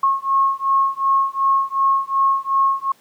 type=beating tone pair; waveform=sine; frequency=1086 / 1088.7 Hz; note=C#6 / C#6; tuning=-36 / -32 cents; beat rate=2.7 Hz; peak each=-18 dBFS; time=0.03-2.92 s; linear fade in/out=5 ms; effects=pink hiss -54 dBFS RMS until 3 s + high-pass 200 Hz 12 dB/octave